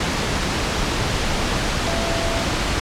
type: tone in noise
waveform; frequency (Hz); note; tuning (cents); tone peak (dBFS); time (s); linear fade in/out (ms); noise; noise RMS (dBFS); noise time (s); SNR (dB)
sine; 670; E5; +28; -26; 1.87-2.43; 5; pink; -21; 0-2.8; -8
effects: low-pass 6000 Hz 12 dB/octave